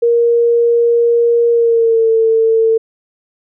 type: tone with pitch glide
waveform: sine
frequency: 470 to 448.8 Hz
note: A#4 to A4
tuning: +14 to +34 cents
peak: -8 dBFS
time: 0.02-2.78 s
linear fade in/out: 10 ms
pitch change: -80 cents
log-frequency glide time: 1.51-2.08 s
effects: none